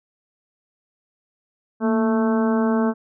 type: harmonic tone with a mistuned harmonic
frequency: 220.2 Hz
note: A3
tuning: 2 cents sharp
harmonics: 1 / 2 / 3 / 4 / 5 / 6 / 7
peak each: -18 / -24 / -28 / -30 / -32 / -34 / -35 dBFS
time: 1.8-2.94 s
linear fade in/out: 50 ms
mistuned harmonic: 1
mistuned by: +67 cents
effects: none